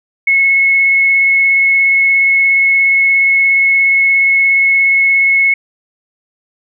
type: tone with vibrato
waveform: sine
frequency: 2187 Hz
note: C#7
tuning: 24 cents flat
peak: -7 dBFS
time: 0.27-5.54 s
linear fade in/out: 5 ms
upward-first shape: sine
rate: 17 Hz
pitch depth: 8 cents each way
effects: none